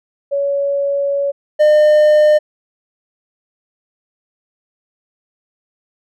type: tone pair in turn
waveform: sine / triangle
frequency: 562 / 604.9 Hz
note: C#5 / D#5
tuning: +24 / -49 cents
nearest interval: minor second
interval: 127 cents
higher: second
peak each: -14 / -5 dBFS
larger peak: second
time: 0.31-1.32 / 1.59-2.39 s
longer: first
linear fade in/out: 20 ms
effects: none